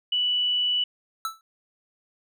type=tone; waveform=sine; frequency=2960 Hz; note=F#7; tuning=in tune; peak=-21 dBFS; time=0.12-0.84 s; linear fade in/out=5 ms
type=tone with exponential decay; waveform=square; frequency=1318.5 Hz; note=E6; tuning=in tune; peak=-24 dBFS; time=1.25-1.41 s; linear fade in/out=1 ms; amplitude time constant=34 ms
effects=none